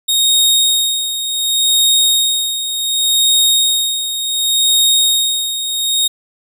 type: tone with tremolo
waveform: sawtooth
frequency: 3729 Hz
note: A#7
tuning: in tune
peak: -6 dBFS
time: 0.08-6.08 s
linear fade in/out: 10 ms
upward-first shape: sine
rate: 0.68 Hz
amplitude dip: 65%
effects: none